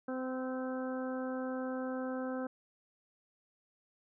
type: harmonic tone with a mistuned harmonic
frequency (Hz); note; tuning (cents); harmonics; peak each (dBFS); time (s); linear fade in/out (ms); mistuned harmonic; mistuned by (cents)
257.9; C4; -25; 1 / 2 / 3 / 4 / 5 / 6; -37 / -39 / -47 / -51 / -48 / -49; 0.08-2.47; 5; 5; +18
effects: none